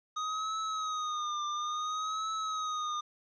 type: tone with vibrato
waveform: square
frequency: 1244.5 Hz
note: D#6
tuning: in tune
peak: -33 dBFS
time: 0.16-3.01 s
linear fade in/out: 10 ms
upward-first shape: triangle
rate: 0.58 Hz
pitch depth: 79 cents each way
effects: resampled to 16000 Hz + 11-bit